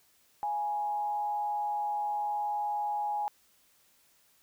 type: tone with frequency modulation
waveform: sine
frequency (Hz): 830.6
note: G#5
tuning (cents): 0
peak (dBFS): -29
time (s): 0.43-3.28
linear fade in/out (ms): 0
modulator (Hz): 138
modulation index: 0.31
effects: white hiss -66 dBFS RMS until 4.42 s